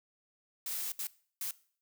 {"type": "noise bursts at uneven times", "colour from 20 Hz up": "blue", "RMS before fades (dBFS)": -37, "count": 3, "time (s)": [[0.66, 0.92], [0.99, 1.07], [1.41, 1.51]], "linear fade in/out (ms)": 2, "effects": ["noise-tail reverb RT60 0.5 s tail -20 dB re dry"]}